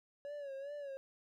triangle tone with vibrato, 562 Hz, C#5, 24 cents sharp, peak -40 dBFS, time 0.25-0.97 s, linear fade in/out 0 ms, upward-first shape sine, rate 2.5 Hz, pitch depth 76 cents each way, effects none

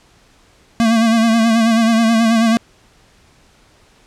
square tone with vibrato, 226.8 Hz, A#3, 47 cents flat, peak -11 dBFS, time 0.8-2.57 s, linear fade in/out 0 ms, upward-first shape sine, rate 9.3 Hz, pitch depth 48 cents each way, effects pink hiss -51 dBFS RMS until 4.06 s + low-pass 8000 Hz 12 dB/octave

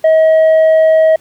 sine tone with tanh clipping, 637 Hz, D#5, 41 cents sharp, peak -6 dBFS, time 0.04-1.16 s, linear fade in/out 5 ms, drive 3 dB, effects pink hiss -48 dBFS RMS until 1.2 s + high-pass 80 Hz 12 dB/octave

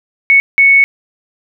sine tone bursts at uneven times, 2214 Hz, C#7, 3 cents flat, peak -4 dBFS, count 2, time 0.3-0.4 / 0.58-0.84 s, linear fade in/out 0 ms, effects none

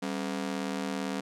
sawtooth ring-modulated tone, 233.9 Hz, A#3, 6 cents sharp, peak -24 dBFS, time 0.02-1.21 s, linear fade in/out 10 ms, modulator 38.9 Hz, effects low-pass 9000 Hz 12 dB/octave

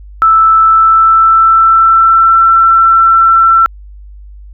sine tone with pitch glide, 1318.5 to 1343.1 Hz, E6 to E6, 0 to +32 cents, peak -3 dBFS, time 0.22-3.66 s, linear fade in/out 0 ms, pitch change +32 cents, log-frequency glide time 0.6-2.42 s, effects added 50 Hz sine -29 dBFS peak until 4.53 s

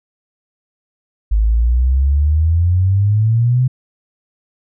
sine exponential sweep, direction up, 51.3 to 130 Hz, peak -10 dBFS, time 1.31-3.68 s, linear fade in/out 10 ms, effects none

